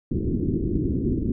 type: low-pass noise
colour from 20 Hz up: white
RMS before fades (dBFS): -24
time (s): 0.11-1.32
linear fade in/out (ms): 5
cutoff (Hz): 360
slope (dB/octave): 48
effects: none